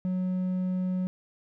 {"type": "tone with hard clipping", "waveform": "sine", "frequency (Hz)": 184, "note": "F#3", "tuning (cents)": -9, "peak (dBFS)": -27, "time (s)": [0.05, 1.07], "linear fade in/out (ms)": 0, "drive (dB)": 3, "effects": []}